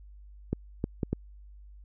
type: clicks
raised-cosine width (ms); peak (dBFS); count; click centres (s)
3; -15; 4; 0.53 / 0.841 / 1.032 / 1.13
effects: added 50 Hz sine -47 dBFS peak until 1.84 s